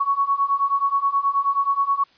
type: beating tone pair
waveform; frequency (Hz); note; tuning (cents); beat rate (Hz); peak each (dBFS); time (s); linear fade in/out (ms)
sine; 1108.7 / 1118.1; C#6 / C#6; 0 / +15; 9.4; -22 / -20; 0-2.04; 10
effects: white hiss -56 dBFS RMS until 2.17 s + resampled to 11025 Hz